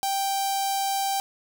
sawtooth tone with notch filter, 784 Hz, G5, in tune, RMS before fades -26 dBFS, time 0.03-1.2 s, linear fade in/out 0 ms, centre 1800 Hz, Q 0.56, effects none

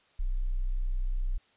sine tone, 31.36 Hz, B0, 27 cents sharp, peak -26 dBFS, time 0.19-1.38 s, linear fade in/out 10 ms, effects white hiss -65 dBFS RMS until 1.56 s + resampled to 8000 Hz

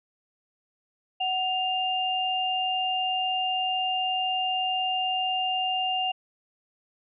sine tone pair together, 744.7 / 2802 Hz, F#5 / F7, +11 / +5 cents, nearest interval octave + major seventh, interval 2294 cents, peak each -27 dBFS, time 1.2-6.12 s, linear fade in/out 10 ms, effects none

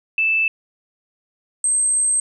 sine tone pair in turn, 2637 / 8309 Hz, E7 / C9, 0 / -13 cents, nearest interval octave + minor sixth, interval 1987 cents, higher second, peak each -15 dBFS, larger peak neither, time 0.18-0.48 / 1.64-2.2 s, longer second, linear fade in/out 2 ms, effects none

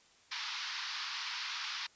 white band-pass noise, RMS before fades -40 dBFS, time 0.31-1.87 s, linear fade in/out 10 ms, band 930 to 5300 Hz, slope 48 dB/octave, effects white hiss -64 dBFS RMS until 1.95 s + resampled to 16000 Hz

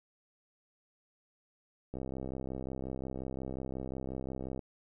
click train, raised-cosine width 2 ms, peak -26 dBFS, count 175, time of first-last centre 1.94-4.592 s, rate 65.6 Hz, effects none

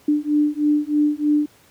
sine beating tone pair, 295.6 / 298.8 Hz, D4 / D4, +11 / +30 cents, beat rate 3.2 Hz, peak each -19 dBFS, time 0.08-1.46 s, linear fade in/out 5 ms, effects pink hiss -53 dBFS RMS until 1.7 s + high-pass 80 Hz 12 dB/octave

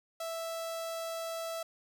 sawtooth tone with notch filter, 659.3 Hz, E5, in tune, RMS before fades -38 dBFS, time 0.2-1.63 s, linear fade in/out 5 ms, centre 2200 Hz, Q 1.9, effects none

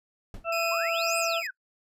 brown noise with exponential decay, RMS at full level -34 dBFS, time 0.34-0.52 s, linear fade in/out 2 ms, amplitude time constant 37 ms
harmonic tone, 667 Hz, E5, 20 cents sharp, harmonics 1 / 2 / 4, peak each -28 / -31 / -34 dBFS, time 0.44-1.43 s, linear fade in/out 50 ms
25% pulse tone with tremolo, 2501 Hz, D#7, 8 cents sharp, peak -25 dBFS, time 0.52-1.47 s, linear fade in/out 5 ms, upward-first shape sine, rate 2 Hz, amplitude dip 50%
sine exponential two-way sweep, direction up then down, 987.8 to 8870 to 1437 Hz, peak -32 dBFS, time 0.71-1.51 s, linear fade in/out 10 ms, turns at 1.18 s
effects noise-tail reverb RT60 0.1 s tail -24 dB re dry + resampled to 32000 Hz

